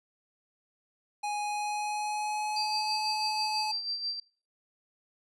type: tone with pitch glide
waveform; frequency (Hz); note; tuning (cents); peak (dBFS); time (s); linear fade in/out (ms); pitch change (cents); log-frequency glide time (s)
square; 830.6 to 856.4; G#5 to A5; 0 to -47; -31; 1.23-3.72; 10; +53; 1.4-2.99
type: tone with tremolo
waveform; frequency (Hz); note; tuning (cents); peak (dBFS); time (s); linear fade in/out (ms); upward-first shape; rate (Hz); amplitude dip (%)
sine; 4699; D8; 0; -29; 2.56-4.2; 5; sine; 6.1; 60
effects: noise-tail reverb RT60 0.4 s tail -22 dB re dry + resampled to 24000 Hz